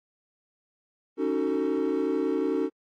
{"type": "chord", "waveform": "triangle", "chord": "D# half-diminished seventh", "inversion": "third", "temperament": "just", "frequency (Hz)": [280, 311.1, 373.4, 448], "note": ["C#4", "D#4", "F#4", "A4"], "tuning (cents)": [18, 0, 16, 31], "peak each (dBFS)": -27, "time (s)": [1.17, 2.7], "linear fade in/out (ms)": 50, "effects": ["tanh soft clip ceiling -15 dBFS", "AAC 48 kbps"]}